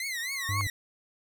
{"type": "tone with vibrato", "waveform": "sawtooth", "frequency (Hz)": 2011, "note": "B6", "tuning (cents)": 31, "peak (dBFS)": -28, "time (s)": [0, 0.7], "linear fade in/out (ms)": 2, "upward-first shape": "triangle", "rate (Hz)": 3.8, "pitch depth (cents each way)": 190}
{"type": "tone with exponential growth", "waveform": "sine", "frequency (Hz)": 1103, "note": "C#6", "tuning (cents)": -9, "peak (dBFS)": -27, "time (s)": [0.15, 0.61], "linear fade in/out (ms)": 0, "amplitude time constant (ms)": 100}
{"type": "tone", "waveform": "triangle", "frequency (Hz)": 100, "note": "G2", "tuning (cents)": 35, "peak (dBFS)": -27, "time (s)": [0.49, 0.67], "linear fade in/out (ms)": 0}
{"effects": []}